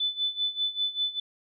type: tone with tremolo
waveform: sine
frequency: 3501 Hz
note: A7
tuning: 9 cents flat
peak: -23 dBFS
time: 0-1.2 s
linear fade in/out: 5 ms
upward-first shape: sine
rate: 5.1 Hz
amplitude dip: 85%
effects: none